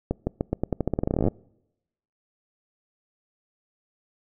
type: accelerating click train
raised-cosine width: 2 ms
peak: -10 dBFS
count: 23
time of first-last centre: 0.11-1.283 s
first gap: 160 ms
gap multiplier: 0.87
effects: noise-tail reverb RT60 0.9 s tail -26 dB re dry